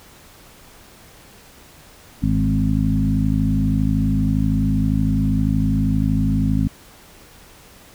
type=harmonic tone with a mistuned harmonic; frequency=52.6 Hz; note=G#1; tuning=23 cents sharp; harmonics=1 / 2 / 3 / 4 / 5; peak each=-22 / -22 / -22 / -22 / -22 dBFS; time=2.22-6.68 s; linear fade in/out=10 ms; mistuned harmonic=3; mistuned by=+20 cents; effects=pink hiss -46 dBFS RMS until 7.94 s